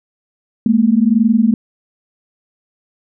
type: tone pair together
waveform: sine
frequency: 213.7 / 235.3 Hz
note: G#3 / A#3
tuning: +50 / +16 cents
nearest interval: major second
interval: 166 cents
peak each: -12 dBFS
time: 0.66-1.54 s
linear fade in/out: 2 ms
effects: none